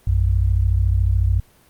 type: tone pair together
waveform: sine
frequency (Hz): 58.62 / 92.5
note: A#1 / F#2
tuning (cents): +10 / 0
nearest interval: minor sixth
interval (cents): 790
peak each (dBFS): -17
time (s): 0.07-1.4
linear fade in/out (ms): 5
effects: pink hiss -54 dBFS RMS until 1.69 s + Opus 32 kbps